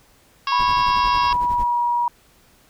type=harmonic tone; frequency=548 Hz; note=C#5; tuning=20 cents flat; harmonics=2 / 3 / 4 / 5 / 6 / 7 / 8 / 9 / 10; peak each=-21 / -32 / -36 / -29 / -32 / -36 / -40 / -32 / -37 dBFS; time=0.47-1.33 s; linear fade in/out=2 ms
type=tone with pitch glide; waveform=sine; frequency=987.8 to 958.6 Hz; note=B5 to A#5; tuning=0 to +48 cents; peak=-17 dBFS; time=0.52-2.08 s; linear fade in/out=2 ms; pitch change=-52 cents; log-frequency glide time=1.03-1.78 s
type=noise with tremolo; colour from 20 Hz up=brown; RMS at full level=-29 dBFS; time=0.59-1.64 s; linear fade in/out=5 ms; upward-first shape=sine; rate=11 Hz; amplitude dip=85%
effects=pink hiss -55 dBFS RMS until 2.69 s